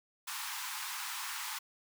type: high-pass noise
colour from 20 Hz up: pink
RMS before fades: -40 dBFS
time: 0.27-1.59 s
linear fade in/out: 10 ms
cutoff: 830 Hz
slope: 96 dB/octave
effects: none